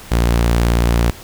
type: tone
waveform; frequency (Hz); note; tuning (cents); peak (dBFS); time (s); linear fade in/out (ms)
sawtooth; 58.27; A#1; 0; -8; 0.11-1.11; 10
effects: pink hiss -37 dBFS RMS until 1.23 s